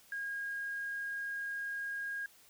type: tone with quantisation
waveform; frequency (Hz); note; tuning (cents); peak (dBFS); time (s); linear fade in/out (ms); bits
sine; 1629; G#6; -34; -36; 0.12-2.26; 2; 10
effects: white hiss -62 dBFS RMS until 2.49 s